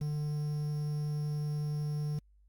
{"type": "tone with quantisation", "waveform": "triangle", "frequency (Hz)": 149.1, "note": "D3", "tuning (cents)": 27, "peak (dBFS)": -29, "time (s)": [0.01, 2.19], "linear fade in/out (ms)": 5, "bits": 9, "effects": ["added 50 Hz sine -60 dBFS peak until 2.48 s", "Opus 48 kbps"]}